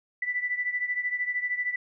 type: beating tone pair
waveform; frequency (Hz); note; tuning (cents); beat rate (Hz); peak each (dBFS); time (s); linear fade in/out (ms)
sine; 1975.5 / 1988.5; B6 / B6; 0 / +11; 13; -28 / -32; 0.22-1.76; 5
effects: none